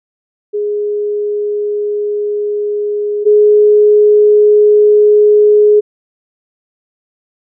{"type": "tone pair in turn", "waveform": "sine", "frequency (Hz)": [415.3, 419.2], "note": ["G#4", "G#4"], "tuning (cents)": [0, 16], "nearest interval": "unison", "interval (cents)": 16, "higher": "second", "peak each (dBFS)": [-13, -4], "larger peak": "second", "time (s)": [[0.53, 3.25], [3.25, 5.81]], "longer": "first", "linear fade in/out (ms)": 20, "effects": []}